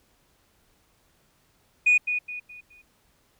sine tone with echo, 2467 Hz, D#7, 15 cents flat, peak -14 dBFS, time 1.86-1.98 s, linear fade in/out 10 ms, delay 210 ms, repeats 4, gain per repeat -9 dB, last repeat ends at 2.82 s, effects tanh soft clip ceiling -12 dBFS + pink hiss -65 dBFS RMS until 3.39 s

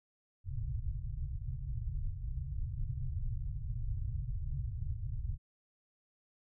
pink low-pass noise, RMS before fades -37 dBFS, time 0.44-5.38 s, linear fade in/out 50 ms, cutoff 140 Hz, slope 96 dB/octave, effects none

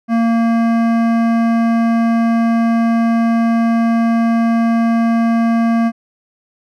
sine tone with hard clipping, 230 Hz, A#3, 23 cents flat, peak -13 dBFS, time 0.08-5.92 s, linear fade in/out 50 ms, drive 14 dB, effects none

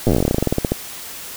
slowing click train, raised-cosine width 2 ms, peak -3 dBFS, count 23, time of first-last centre 0.07-0.72 s, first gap 8 ms, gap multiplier 1.11, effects white hiss -33 dBFS RMS until 1.36 s

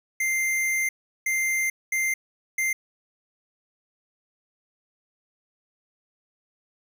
square tone bursts at uneven times, 2092 Hz, C7, 1 cent flat, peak -23 dBFS, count 4, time 0.2-0.89 / 1.26-1.7 / 1.92-2.14 / 2.58-2.73 s, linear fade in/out 5 ms, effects none

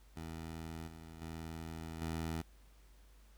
15% pulse tone with level steps, 81.2 Hz, E2, 26 cents flat, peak -37 / -44 / -37 / -31 dBFS, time 0.16-2.42 s, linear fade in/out 10 ms, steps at 0.87 / 1.21 / 2.01 s, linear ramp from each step 10 ms, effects added 50 Hz sine -59 dBFS peak until 3.37 s + pink hiss -69 dBFS RMS until 3.37 s

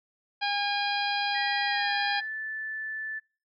harmonic tone, 813 Hz, G#5, 37 cents flat, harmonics 1 / 2 / 3 / 4 / 5 / 6, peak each -29 / -32 / -34 / -35 / -36 / -37 dBFS, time 0.41-2.21 s, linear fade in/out 20 ms
sine tone with pitch glide, 1922 to 1752.3 Hz, B6 to A6, -48 to -8 cents, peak -32 dBFS, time 1.34-3.2 s, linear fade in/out 20 ms, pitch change -160 cents, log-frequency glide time 1.66-1.94 s
effects noise-tail reverb RT60 0.4 s tail -25 dB re dry

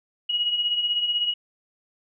sine beating tone pair, 2887 / 2903 Hz, F#7 / F#7, -43 / -34 cents, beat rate 16 Hz, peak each -30 / -22 dBFS, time 0.29-1.34 s, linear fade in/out 10 ms, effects none

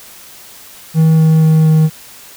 triangle tone with pitch steps, 159.9 / 158.98 / 158.06 / 157.15 Hz, D#3 / D#3 / D#3 / D#3, +48 / +38 / +28 / +18 cents, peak -4 dBFS, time 0.94-1.9 s, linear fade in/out 50 ms, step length 240 ms, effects white hiss -37 dBFS RMS until 2.36 s

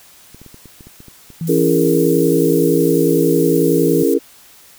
clicks, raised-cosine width 3 ms, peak -26 dBFS, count 10, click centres 0.346 / 0.416 / 0.463 / 0.544 / 0.657 / 0.808 / 0.87 / 1.004 / 1.083 / 1.303 s
sine tone, 164.81 Hz, E3, in tune, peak -19 dBFS, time 1.41-4.03 s, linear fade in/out 2 ms
pink high-pass noise, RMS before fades -30 dBFS, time 1.47-4.14 s, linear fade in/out 2 ms, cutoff 10000 Hz, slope 12 dB/octave
sine chord, A# half-diminished seventh, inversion first, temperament equal with one note detuned, 277.2 / 336.7 / 415.3 / 466.2 Hz, C#4 / E4 / G#4 / A#4, 0 / +37 / 0 / 0 cents, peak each -17 dBFS, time 1.48-4.19 s, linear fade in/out 20 ms
effects white hiss -45 dBFS RMS until 4.78 s

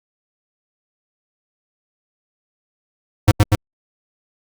square tone with echo, 103.83 Hz, G#2, in tune, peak -7 dBFS, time 3.28-3.31 s, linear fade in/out 0 ms, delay 120 ms, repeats 2, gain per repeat -2 dB, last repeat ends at 3.55 s, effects Opus 48 kbps

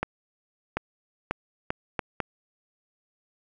accelerating click train, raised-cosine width 0.5 ms, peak -11 dBFS, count 6, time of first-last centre 0.03-2.203 s, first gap 740 ms, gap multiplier 0.73, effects none

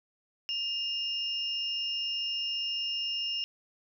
sine tone pair together, 2824 / 5331 Hz, F7 / E8, +19 / +19 cents, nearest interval major seventh, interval 1100 cents, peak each -31 / -36 dBFS, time 0.49-3.44 s, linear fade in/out 0 ms, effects none

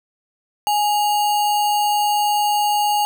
sine tone with sample-and-hold, 830.6 Hz, G#5, in tune, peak -15 dBFS, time 0.67-3.05 s, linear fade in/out 0 ms, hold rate 3675 Hz, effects none

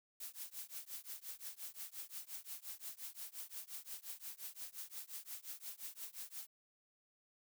blue noise with tremolo, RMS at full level -45 dBFS, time 0.2-6.47 s, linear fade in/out 5 ms, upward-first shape triangle, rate 5.7 Hz, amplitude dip 100%, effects none

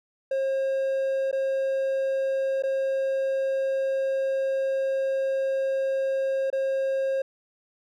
triangle tone with dropouts, 537 Hz, C5, 45 cents sharp, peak -21 dBFS, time 0.31-7.22 s, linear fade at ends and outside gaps 5 ms, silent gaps 1.314-1.327 / 2.624-2.635 / 6.502-6.527 s, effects none

